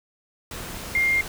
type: tone in noise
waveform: sine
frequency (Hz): 2116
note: C7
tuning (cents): +19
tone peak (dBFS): -18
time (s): 0.95-1.21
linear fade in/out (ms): 2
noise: pink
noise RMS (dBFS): -35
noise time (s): 0.51-1.28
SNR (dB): +14
effects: none

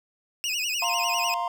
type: tone with vibrato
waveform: 25% pulse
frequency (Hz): 2688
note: E7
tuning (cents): +33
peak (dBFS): -22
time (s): 0.44-1.34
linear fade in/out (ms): 0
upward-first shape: sine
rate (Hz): 10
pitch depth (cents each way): 150
type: chord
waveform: triangle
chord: F suspended fourth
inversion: none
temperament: just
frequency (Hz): 698.5 / 931.3 / 1047.7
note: F5 / Bb5 / C6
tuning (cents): 0 / -2 / +2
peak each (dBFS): -28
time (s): 0.82-1.48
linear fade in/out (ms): 2
effects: none

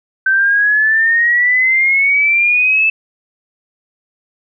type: exponential sweep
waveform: sine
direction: up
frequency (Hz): 1540 to 2637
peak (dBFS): -9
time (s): 0.26-2.9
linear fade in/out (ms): 5
effects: none

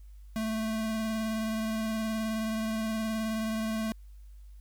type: tone with vibrato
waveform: square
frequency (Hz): 220.3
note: A3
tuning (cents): +2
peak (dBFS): -30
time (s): 0.36-3.92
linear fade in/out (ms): 0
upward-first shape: triangle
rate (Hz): 19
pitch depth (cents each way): 23
effects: added 50 Hz sine -46 dBFS peak until 4.6 s + white hiss -71 dBFS RMS until 4.6 s

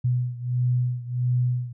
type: beating tone pair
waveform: sine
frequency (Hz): 123.47 / 124.97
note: B2 / B2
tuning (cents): 0 / +21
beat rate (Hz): 1.5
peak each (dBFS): -23 / -26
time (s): 0.04-1.73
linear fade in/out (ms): 10
effects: none

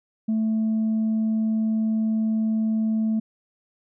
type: tone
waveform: sine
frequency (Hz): 220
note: A3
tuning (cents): 0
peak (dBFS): -18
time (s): 0.28-3.2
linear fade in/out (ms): 10
effects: tanh soft clip ceiling -18 dBFS

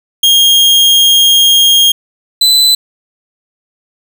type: tone pair in turn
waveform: 40% pulse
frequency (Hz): 3240 / 4014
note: G#7 / B7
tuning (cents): -43 / +27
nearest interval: major third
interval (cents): 370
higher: second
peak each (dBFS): -4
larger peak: neither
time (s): 0.23-1.92 / 2.41-2.75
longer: first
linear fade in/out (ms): 5
effects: none

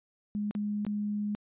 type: tone with dropouts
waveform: sine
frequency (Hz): 207.7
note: G#3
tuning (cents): 0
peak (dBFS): -29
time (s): 0.35-1.35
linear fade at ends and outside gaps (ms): 0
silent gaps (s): 0.51-0.551 / 0.85-0.866
effects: resampled to 8000 Hz

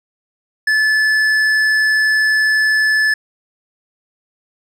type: tone with tanh clipping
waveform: triangle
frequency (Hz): 1734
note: A6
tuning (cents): -26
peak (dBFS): -13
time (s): 0.67-3.14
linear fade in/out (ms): 5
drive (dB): 13
effects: none

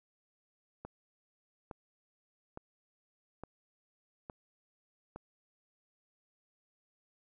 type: click train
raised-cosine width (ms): 1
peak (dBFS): -29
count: 6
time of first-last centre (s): 0.85-5.16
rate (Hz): 1.16
effects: none

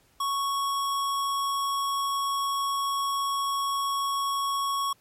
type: tone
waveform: square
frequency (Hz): 1108.7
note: C#6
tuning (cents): 0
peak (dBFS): -26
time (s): 0.2-4.93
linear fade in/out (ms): 5
effects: pink hiss -63 dBFS RMS until 5 s + MP3 64 kbps

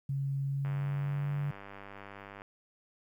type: tone with pitch glide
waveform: sine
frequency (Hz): 137.8 to 143.4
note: C#3 to D3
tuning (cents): -10 to -41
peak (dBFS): -30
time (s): 0.09-1.51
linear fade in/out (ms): 5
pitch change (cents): +69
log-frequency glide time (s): 0.45-1.31
type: click train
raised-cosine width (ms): 0.5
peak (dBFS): -31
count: 177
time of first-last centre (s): 0.65-2.419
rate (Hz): 99.5
effects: 11-bit

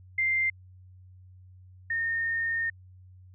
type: tone pair in turn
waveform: sine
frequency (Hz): 2093 / 1832.1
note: C7 / A#6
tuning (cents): 0 / -30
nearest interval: major second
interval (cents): 230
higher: first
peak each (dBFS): -23 / -26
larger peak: first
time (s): 0.18-0.5 / 1.9-2.7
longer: second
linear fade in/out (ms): 5
effects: added 92 Hz sine -49 dBFS peak until 3.34 s

